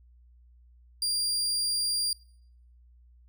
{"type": "tone", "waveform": "30% pulse", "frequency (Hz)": 4777, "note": "D8", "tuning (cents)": 29, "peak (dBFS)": -23, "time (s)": [1.02, 2.13], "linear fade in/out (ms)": 2, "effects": ["noise-tail reverb RT60 0.7 s tail -24 dB re dry", "added 60 Hz sine -54 dBFS peak until 3.28 s"]}